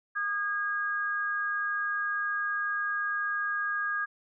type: tone pair together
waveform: sine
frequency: 1224 / 1635.3 Hz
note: D#6 / G#6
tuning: -29 / -27 cents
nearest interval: perfect fourth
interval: 502 cents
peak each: -33 / -29 dBFS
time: 0.15-4.06 s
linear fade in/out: 20 ms
effects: none